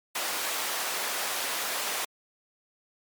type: high-pass noise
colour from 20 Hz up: pink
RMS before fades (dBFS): -31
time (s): 0.15-2.05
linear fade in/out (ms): 5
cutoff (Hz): 670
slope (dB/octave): 12
effects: MP3 96 kbps